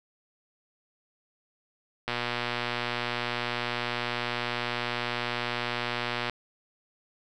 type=click train; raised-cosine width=0.3 ms; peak=-13 dBFS; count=507; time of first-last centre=2.08-6.297 s; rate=120 Hz; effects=none